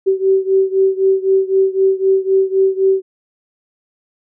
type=beating tone pair; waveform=sine; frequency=382.8 / 386.7 Hz; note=G4 / G4; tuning=-41 / -24 cents; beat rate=3.9 Hz; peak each=-13 / -15 dBFS; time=0.06-3.02 s; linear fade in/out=20 ms; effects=none